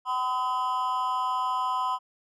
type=tone with amplitude modulation; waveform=triangle; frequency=1014 Hz; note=B5; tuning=45 cents sharp; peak=-19 dBFS; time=0.05-1.99 s; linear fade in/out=50 ms; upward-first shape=sine; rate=254 Hz; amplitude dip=90%; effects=none